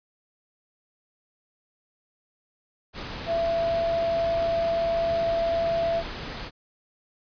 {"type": "tone in noise", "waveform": "sine", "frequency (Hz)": 670, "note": "E5", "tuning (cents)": 28, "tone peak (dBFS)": -22, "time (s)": [3.26, 6.03], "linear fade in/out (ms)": 50, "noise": "pink", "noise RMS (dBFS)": -35, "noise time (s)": [2.93, 6.51], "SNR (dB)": 10, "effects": ["resampled to 11025 Hz"]}